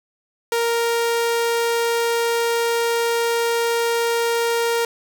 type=tone; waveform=sawtooth; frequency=466.2 Hz; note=A#4; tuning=in tune; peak=-14 dBFS; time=0.52-4.85 s; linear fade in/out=2 ms; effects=none